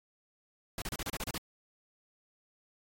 pink noise bursts, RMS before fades -37 dBFS, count 9, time 0.78-1.379 s, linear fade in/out 2 ms, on 39 ms, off 31 ms, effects AAC 64 kbps

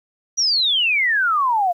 sine exponential sweep, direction down, 5920 to 678 Hz, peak -15 dBFS, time 0.37-1.73 s, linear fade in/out 20 ms, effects 9-bit

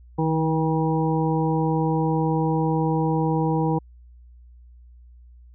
harmonic tone with a mistuned harmonic, 160 Hz, D#3, 49 cents sharp, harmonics 1 / 2 / 3 / 5 / 6, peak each -22 / -25 / -27 / -29 / -30 dBFS, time 0.18-3.79 s, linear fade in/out 10 ms, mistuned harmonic 1, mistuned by -21 cents, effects added 60 Hz sine -45 dBFS peak until 5.54 s

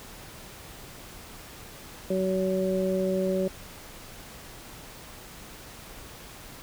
harmonic tone, 188.1 Hz, F#3, 29 cents sharp, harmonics 1 / 2 / 3, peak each -28 / -28 / -28 dBFS, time 2.1-3.48 s, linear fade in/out 5 ms, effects pink hiss -45 dBFS RMS until 6.62 s

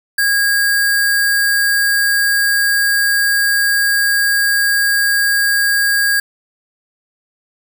sine tone with sample-and-hold, 1638 Hz, G#6, 24 cents flat, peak -11 dBFS, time 0.18-6.2 s, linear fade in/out 5 ms, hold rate 6300 Hz, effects none

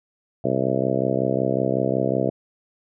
harmonic tone, 65.41 Hz, C2, in tune, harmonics 2 / 3 / 4 / 5 / 6 / 7 / 8 / 9 / 10, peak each -28 / -28 / -28 / -28 / -28 / -28 / -28 / -28 / -28 dBFS, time 0.44-2.3 s, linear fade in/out 5 ms, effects none

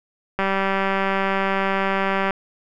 click train, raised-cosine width 0.5 ms, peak -7 dBFS, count 373, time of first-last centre 0.39-2.308 s, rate 194 Hz, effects none

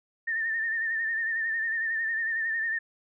sine tone with vibrato, 1808 Hz, A6, 47 cents sharp, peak -26 dBFS, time 0.27-2.79 s, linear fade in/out 10 ms, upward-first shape sine, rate 11 Hz, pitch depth 50 cents each way, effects none

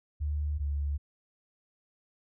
sine tone pair in turn, 74.1 / 71.87 Hz, D2 / D2, +16 / -37 cents, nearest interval minor second, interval 53 cents, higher first, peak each -28 dBFS, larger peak neither, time 0.2-0.59 / 0.59-0.98 s, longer neither, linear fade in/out 20 ms, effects none

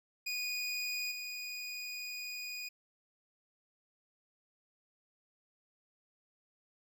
25% pulse tone with level steps, 2468 Hz, D#7, 15 cents flat, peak -31 / -36 dBFS, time 0.26-2.69 s, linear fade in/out 10 ms, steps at 1.11 s, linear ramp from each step 10 ms, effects none

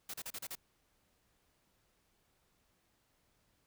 white noise bursts, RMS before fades -43 dBFS, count 6, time 0.09-0.553 s, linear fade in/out 5 ms, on 48 ms, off 35 ms, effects pink hiss -75 dBFS RMS until 3.66 s

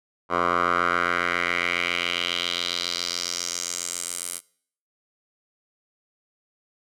10% pulse tone with band-pass filter sweep, 87.31 Hz, F2, in tune, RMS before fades -26 dBFS, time 0.29-4.41 s, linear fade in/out 50 ms, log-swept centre 1000 to 10000 Hz, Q 2.8, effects noise-tail reverb RT60 0.6 s tail -24 dB re dry

